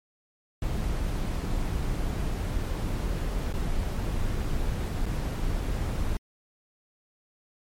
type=noise with dropouts; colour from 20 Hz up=brown; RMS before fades=-28 dBFS; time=0.62-6.17 s; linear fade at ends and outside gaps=1 ms; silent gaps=3.527-3.538 / 5.057-5.063 s; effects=MP3 64 kbps